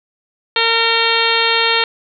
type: harmonic tone with a mistuned harmonic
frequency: 457.8 Hz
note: A#4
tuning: 31 cents flat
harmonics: 1 / 2 / 3 / 4 / 5 / 6 / 7 / 8 / 9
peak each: -21 / -21 / -21 / -21 / -21 / -21 / -21 / -21 / -21 dBFS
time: 0.56-1.84 s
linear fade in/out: 2 ms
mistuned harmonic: 9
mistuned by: +48 cents
effects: none